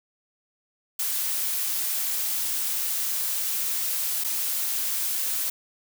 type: noise with dropouts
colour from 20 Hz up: blue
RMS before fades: -27 dBFS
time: 0.99-5.5 s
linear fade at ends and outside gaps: 5 ms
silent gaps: 4.239-4.244 s
effects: none